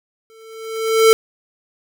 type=tone with exponential growth; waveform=square; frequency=445.7 Hz; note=A4; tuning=22 cents sharp; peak=-6 dBFS; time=0.3-1.13 s; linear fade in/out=0 ms; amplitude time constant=180 ms; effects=none